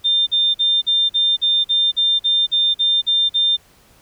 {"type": "tone bursts", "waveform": "sine", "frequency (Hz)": 3600, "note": "A7", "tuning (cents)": 39, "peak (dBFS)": -13, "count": 13, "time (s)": [0.04, 3.57], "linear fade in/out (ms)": 20, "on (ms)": 230, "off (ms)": 45, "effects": ["pink hiss -52 dBFS RMS until 4.01 s"]}